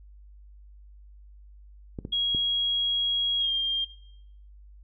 clicks, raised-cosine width 3 ms, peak -21 dBFS, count 3, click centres 1.988 / 2.051 / 2.348 s
sine tone with pitch glide, 3300 to 3204 Hz, G#7 to G7, -12 to +37 cents, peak -23 dBFS, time 2.12-3.85 s, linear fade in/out 10 ms, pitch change -51 cents, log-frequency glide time 3.39-3.51 s
effects noise-tail reverb RT60 0.7 s tail -17 dB re dry + added 50 Hz sine -47 dBFS peak until 4.83 s

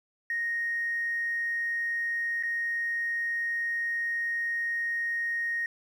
triangle tone with dropouts, 1864.7 Hz, A#6, in tune, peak -24 dBFS, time 0.3-5.66 s, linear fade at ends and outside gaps 2 ms, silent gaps 2.427-2.434 s, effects tanh soft clip ceiling -25 dBFS

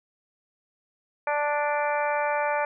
harmonic tone, 293.7 Hz, D4, in tune, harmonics 2 / 3 / 4 / 5 / 6 / 7 / 8, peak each -27 / -27 / -34 / -33 / -35 / -40 / -35 dBFS, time 1.27-2.65 s, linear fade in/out 2 ms, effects none

